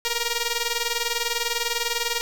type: ring-modulated tone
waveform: 5% pulse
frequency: 470 Hz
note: A#4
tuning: 14 cents sharp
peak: -9 dBFS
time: 0.05-2.21 s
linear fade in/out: 0 ms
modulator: 1420 Hz
effects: none